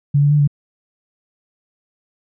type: tone with pitch steps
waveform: sine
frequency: 142.9 / 144.6 / 148 / 143.9 Hz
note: D3 / D3 / D3 / D3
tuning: -47 / -27 / +14 / -35 cents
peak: -10 dBFS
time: 0.14-0.476 s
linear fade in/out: 10 ms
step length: 84 ms
effects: none